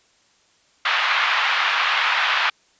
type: band-pass noise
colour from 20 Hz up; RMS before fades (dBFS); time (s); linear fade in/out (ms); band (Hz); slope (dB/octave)
pink; -20; 0.85-2.5; 5; 990 to 3400; 24
effects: white hiss -59 dBFS RMS until 2.79 s + resampled to 16000 Hz